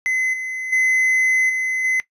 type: tone with level steps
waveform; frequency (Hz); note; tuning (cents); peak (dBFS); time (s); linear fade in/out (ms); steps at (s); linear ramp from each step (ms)
triangle; 2040; C7; -44; -15 / -22 / -12 / -17 / -14; 0.06-2; 0; 0.33 / 0.72 / 1.49 / 1.84; 10
effects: noise-tail reverb RT60 0.1 s tail -18 dB re dry + resampled to 32000 Hz